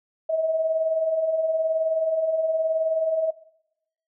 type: beating tone pair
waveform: sine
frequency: 624 / 643 Hz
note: D#5 / E5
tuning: +5 / -43 cents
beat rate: 19 Hz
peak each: -30 / -21 dBFS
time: 0.29-3.31 s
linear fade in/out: 10 ms
effects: noise-tail reverb RT60 0.8 s tail -18 dB re dry